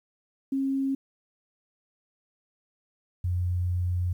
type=tone pair in turn; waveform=sine; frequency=270.6 / 89.21 Hz; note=C#4 / F2; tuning=-42 / +37 cents; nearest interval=octave + perfect fifth; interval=1921 cents; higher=first; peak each=-24 dBFS; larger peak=neither; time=0.52-0.95 / 3.24-4.13 s; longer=second; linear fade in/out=5 ms; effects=10-bit